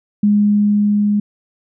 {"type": "tone with level ramp", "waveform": "sine", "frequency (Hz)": 206.8, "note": "G#3", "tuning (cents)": -7, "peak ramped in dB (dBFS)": [-9, -12], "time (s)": [0.23, 1.2], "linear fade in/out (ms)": 5, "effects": []}